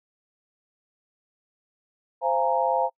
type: tone cluster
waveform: sine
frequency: 522 / 685 / 832 / 930 Hz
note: C5 / F5 / G#5 / A#5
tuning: -4 / -34 / +3 / -4 cents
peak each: -26 dBFS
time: 2.21-2.9 s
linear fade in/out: 50 ms
effects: noise-tail reverb RT60 0.1 s tail -26 dB re dry